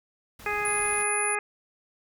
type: noise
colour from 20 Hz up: pink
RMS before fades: -46 dBFS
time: 0.39-1.03 s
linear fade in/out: 5 ms
type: harmonic tone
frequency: 415.3 Hz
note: G#4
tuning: in tune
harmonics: 1 / 2 / 3 / 4 / 5 / 6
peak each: -33 / -33 / -33 / -33 / -33 / -33 dBFS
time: 0.46-1.39 s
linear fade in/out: 2 ms
type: tone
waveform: sine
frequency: 9956 Hz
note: D#9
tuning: in tune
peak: -27 dBFS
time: 0.65-1.35 s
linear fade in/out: 2 ms
effects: none